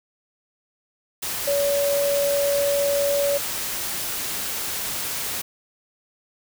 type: tone in noise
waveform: sine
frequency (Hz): 567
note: C#5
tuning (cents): +39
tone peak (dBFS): -19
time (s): 1.47-3.38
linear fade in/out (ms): 10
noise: white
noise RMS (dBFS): -28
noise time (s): 1.22-5.42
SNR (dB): +6
effects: none